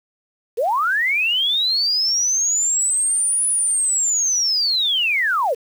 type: linear two-way sweep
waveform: sine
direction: up then down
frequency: 415.3 to 9956 to 415.3 Hz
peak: -16 dBFS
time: 0.57-5.55 s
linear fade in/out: 20 ms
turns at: 3.48 s
effects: 7-bit